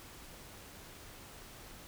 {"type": "silence", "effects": ["pink hiss -52 dBFS RMS until 1.87 s"]}